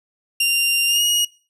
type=tone with pitch glide; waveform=sawtooth; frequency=2782 to 2882 Hz; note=F7 to F#7; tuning=-7 to -46 cents; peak=-12 dBFS; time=0.4-1.25 s; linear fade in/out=5 ms; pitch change=+61 cents; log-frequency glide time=0.87-1.03 s; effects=noise-tail reverb RT60 0.4 s tail -23 dB re dry + resampled to 32000 Hz